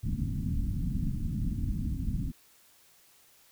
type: low-pass noise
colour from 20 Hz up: pink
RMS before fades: -31 dBFS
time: 0.03-2.32 s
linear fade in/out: 10 ms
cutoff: 260 Hz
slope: 48 dB/octave
effects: white hiss -61 dBFS RMS until 3.51 s